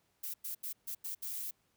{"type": "noise bursts at uneven times", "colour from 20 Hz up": "violet", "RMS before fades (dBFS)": -40, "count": 6, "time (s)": [[0.23, 0.34], [0.44, 0.55], [0.63, 0.73], [0.87, 0.95], [1.04, 1.15], [1.22, 1.51]], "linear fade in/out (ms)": 10, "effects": ["pink hiss -75 dBFS RMS until 1.76 s", "high-pass 60 Hz 12 dB/octave"]}